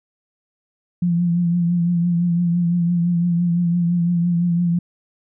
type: tone with vibrato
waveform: sine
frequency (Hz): 172.8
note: F3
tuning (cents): -18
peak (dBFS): -15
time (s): 1.02-4.79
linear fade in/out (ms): 5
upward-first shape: triangle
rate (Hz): 5.9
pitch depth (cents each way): 45
effects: none